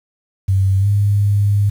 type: tone with pitch glide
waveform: sine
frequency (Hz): 96.3 to 101.73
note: G2 to G#2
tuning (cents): -30 to -35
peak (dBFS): -11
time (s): 0.48-1.7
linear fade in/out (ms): 10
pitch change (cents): +95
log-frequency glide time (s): 0.79-0.87
effects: 7-bit